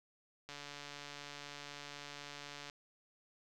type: click train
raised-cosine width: 0.2 ms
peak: -30 dBFS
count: 319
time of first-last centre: 0.49-2.698 s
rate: 144 Hz
effects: none